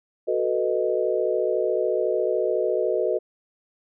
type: chord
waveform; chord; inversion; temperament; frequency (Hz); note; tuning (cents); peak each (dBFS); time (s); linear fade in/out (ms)
sine; B dominant seventh; second; equal; 370 / 440 / 493.9 / 622.3; F#4 / A4 / B4 / D#5; 0 / 0 / 0 / 0; -26; 0.27-3.19; 20
effects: none